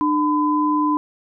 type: tone pair together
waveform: sine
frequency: 300.3 / 1010.1 Hz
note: D4 / B5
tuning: +39 / +39 cents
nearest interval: octave + major sixth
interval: 2100 cents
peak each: -18 / -19 dBFS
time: 0.01-0.97 s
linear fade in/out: 0 ms
effects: none